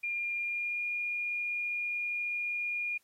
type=tone with pitch glide; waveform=sine; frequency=2405 to 2425 Hz; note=D7 to D#7; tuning=+41 to -45 cents; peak=-31 dBFS; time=0.03-2.98 s; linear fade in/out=10 ms; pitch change=+14 cents; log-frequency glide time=0.42-0.84 s; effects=white hiss -71 dBFS RMS until 3.03 s + AAC 48 kbps